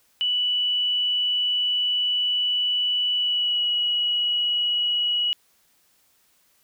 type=tone with pitch glide; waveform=sine; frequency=2960 to 2919 Hz; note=F#7 to F#7; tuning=0 to -24 cents; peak=-20 dBFS; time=0.21-5.33 s; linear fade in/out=0 ms; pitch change=-24 cents; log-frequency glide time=3.14-3.69 s; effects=white hiss -63 dBFS RMS until 6.63 s